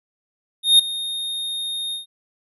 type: tone with ADSR envelope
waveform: square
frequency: 3693 Hz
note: A#7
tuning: 17 cents flat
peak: -8 dBFS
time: 0.63-2.06 s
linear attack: 160 ms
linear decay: 8 ms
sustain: -17 dB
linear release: 130 ms
effects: resampled to 32000 Hz